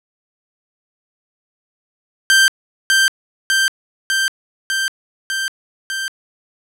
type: tone with echo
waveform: sawtooth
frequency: 1568 Hz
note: G6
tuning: in tune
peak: -5 dBFS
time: 2.3-2.48 s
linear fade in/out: 0 ms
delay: 600 ms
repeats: 6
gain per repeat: -2 dB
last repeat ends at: 6.08 s
effects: low-pass 12000 Hz 12 dB/octave